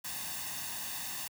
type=noise with comb filter; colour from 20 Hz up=white; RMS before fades=-39 dBFS; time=0.04-1.28 s; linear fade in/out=10 ms; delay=1.1 ms; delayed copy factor=+0.7; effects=high-pass 80 Hz 12 dB/octave